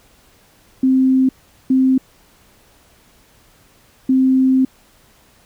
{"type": "tone bursts at uneven times", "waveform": "sine", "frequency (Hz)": 261.6, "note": "C4", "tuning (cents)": 0, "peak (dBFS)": -10, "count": 3, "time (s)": [[0.83, 1.29], [1.7, 1.98], [4.09, 4.65]], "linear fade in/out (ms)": 5, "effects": ["pink hiss -52 dBFS RMS until 5.45 s"]}